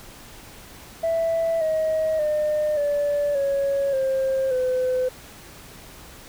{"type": "tone with pitch steps", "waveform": "sine", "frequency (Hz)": [660, 632, 605.2, 579.6, 555, 531.5, 508.9], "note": ["E5", "D#5", "D#5", "D5", "C#5", "C5", "C5"], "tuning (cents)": [2, 27, -48, -23, 2, 27, -48], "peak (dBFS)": -18, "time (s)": [1.03, 5.09], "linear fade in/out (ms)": 10, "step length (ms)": 580, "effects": ["tanh soft clip ceiling -17 dBFS", "pink hiss -44 dBFS RMS until 6.28 s"]}